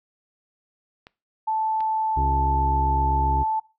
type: clicks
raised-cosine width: 0.3 ms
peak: -27 / -25 dBFS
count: 2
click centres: 1.069 / 1.806 s
type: tone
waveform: sine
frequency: 877 Hz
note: A5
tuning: 6 cents flat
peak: -21 dBFS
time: 1.47-3.6 s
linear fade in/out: 10 ms
type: harmonic tone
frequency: 67.7 Hz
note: C#2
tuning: 40 cents flat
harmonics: 1 / 2 / 4 / 5 / 6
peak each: -23 / -29 / -35 / -37 / -39 dBFS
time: 2.16-3.44 s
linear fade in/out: 20 ms
effects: noise-tail reverb RT60 0.3 s tail -21 dB re dry